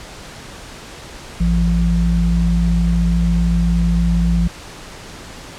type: tone pair together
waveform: sine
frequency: 55.96 / 171.5 Hz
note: A1 / F3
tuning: +30 / -31 cents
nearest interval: octave + perfect fifth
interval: 1939 cents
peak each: -15 dBFS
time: 1.4-4.48 s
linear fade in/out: 10 ms
effects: pink hiss -35 dBFS RMS until 5.58 s + low-pass 8000 Hz 12 dB/octave